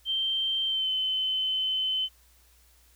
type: tone with pitch glide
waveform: sine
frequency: 3136 to 3054 Hz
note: G7 to G7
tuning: 0 to -46 cents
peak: -25 dBFS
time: 0.05-2.09 s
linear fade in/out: 50 ms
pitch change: -46 cents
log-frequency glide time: 0.66-0.9 s
effects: added 60 Hz sine -60 dBFS peak until 2.95 s + white hiss -62 dBFS RMS until 2.95 s